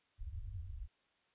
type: low-pass noise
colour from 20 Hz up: white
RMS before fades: -44 dBFS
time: 0.18-0.88 s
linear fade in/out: 50 ms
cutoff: 100 Hz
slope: 96 dB/octave
effects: white hiss -75 dBFS RMS until 1.34 s + resampled to 8000 Hz